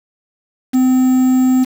triangle tone with quantisation, 256.9 Hz, C4, 32 cents flat, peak -7 dBFS, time 0.73-1.65 s, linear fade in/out 20 ms, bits 5, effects none

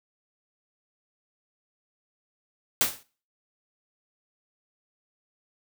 white noise with exponential decay, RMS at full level -19 dBFS, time 2.81-3.03 s, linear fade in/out 0 ms, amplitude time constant 46 ms, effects noise-tail reverb RT60 0.4 s tail -20 dB re dry

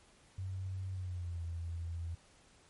sine tone with pitch glide, 94.4 to 84.1 Hz, F#2 to E2, +35 to +35 cents, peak -37 dBFS, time 0.38-2.15 s, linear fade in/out 5 ms, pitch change -200 cents, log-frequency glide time 0.91-1.42 s, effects pink hiss -64 dBFS RMS until 2.69 s + MP3 48 kbps

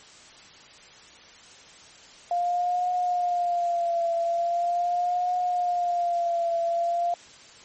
sine tone with vibrato, 698.5 Hz, F5, in tune, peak -22 dBFS, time 2.31-7.14 s, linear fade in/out 2 ms, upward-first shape triangle, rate 0.41 Hz, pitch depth 59 cents each way, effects white hiss -49 dBFS RMS until 7.64 s + MP3 32 kbps

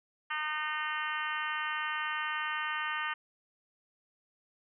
harmonic tone, 305.8 Hz, D#4, 30 cents flat, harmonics 3 / 4 / 5 / 6 / 7 / 8 / 9 / 10, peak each -41 / -37 / -39 / -37 / -43 / -47 / -43 / -44 dBFS, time 0.3-3.14 s, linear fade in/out 10 ms, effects none

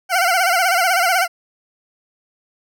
20% pulse tone with vibrato, 723 Hz, F#5, 40 cents flat, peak -9 dBFS, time 0.09-1.28 s, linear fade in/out 50 ms, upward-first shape sine, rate 16 Hz, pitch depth 110 cents each way, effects none

